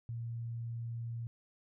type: tone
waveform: sine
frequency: 116.54 Hz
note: A#2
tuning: in tune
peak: -37 dBFS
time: 0.09-1.27 s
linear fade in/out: 0 ms
effects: none